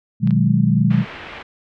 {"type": "chord", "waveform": "sine", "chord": "G# minor seventh", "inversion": "first", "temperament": "equal", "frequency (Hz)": [123.47, 155.56, 185, 207.7], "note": ["B2", "D#3", "F#3", "G#3"], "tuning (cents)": [0, 0, 0, 0], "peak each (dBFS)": -18, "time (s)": [0.2, 1.05], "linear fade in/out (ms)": 50}
{"type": "clicks", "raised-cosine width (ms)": 0.3, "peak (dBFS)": -21, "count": 2, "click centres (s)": [0.274, 0.308]}
{"type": "low-pass noise", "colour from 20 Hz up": "white", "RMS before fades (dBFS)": -35, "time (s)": [0.9, 1.43], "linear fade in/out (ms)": 10, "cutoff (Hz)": 2700, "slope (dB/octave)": 24}
{"effects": []}